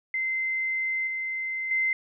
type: tone with level steps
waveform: sine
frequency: 2072 Hz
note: C7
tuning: 17 cents flat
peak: -25 / -28 / -22 dBFS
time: 0.14-1.93 s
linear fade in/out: 2 ms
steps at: 1.07 / 1.71 s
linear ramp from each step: 2 ms
effects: none